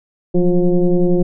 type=tone with frequency modulation; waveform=sine; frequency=174.61 Hz; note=F3; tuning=in tune; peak=-10 dBFS; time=0.34-1.23 s; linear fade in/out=10 ms; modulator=180 Hz; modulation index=1.5; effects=none